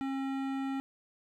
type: tone with hard clipping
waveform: sine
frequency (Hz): 270.1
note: C#4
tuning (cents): -45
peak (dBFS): -34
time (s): 0.01-0.8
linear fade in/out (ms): 0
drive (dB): 16
effects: none